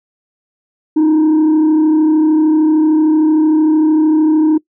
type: tone with frequency modulation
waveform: sine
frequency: 311.1 Hz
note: D#4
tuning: in tune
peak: -5 dBFS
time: 0.96-4.58 s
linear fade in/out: 10 ms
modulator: 33.2 Hz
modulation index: 0.32
effects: noise-tail reverb RT60 0.1 s tail -22 dB re dry + tanh soft clip ceiling -7 dBFS